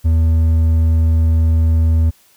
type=tone with hard clipping; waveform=triangle; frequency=81 Hz; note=E2; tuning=30 cents flat; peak=-11 dBFS; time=0.04-2.11 s; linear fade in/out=20 ms; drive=7 dB; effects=white hiss -52 dBFS RMS until 2.36 s